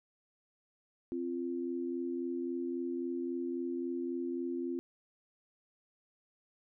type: tone pair together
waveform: sine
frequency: 261.8 / 345.5 Hz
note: C4 / F4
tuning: +1 / -19 cents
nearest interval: perfect fourth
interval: 480 cents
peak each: -37 / -36 dBFS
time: 1.12-4.79 s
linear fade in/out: 0 ms
effects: none